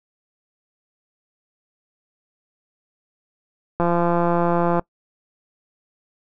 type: click train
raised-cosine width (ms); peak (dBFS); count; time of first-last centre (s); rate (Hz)
1; -7; 172; 3.8-4.794; 172
effects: noise-tail reverb RT60 0.1 s tail -23 dB re dry